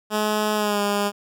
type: tone with pitch glide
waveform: 10% pulse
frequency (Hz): 212.4 to 203.7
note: G#3 to G#3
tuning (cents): +39 to -33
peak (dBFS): -12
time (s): 0.1-1.12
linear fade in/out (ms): 50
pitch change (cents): -72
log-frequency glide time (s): 0.55-0.81
effects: none